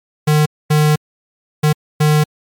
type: tone bursts at uneven times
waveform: square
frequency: 151.5 Hz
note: D#3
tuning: 46 cents flat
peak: -10 dBFS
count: 4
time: 0.27-0.46 / 0.7-0.96 / 1.63-1.73 / 2-2.24 s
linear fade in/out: 10 ms
effects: MP3 96 kbps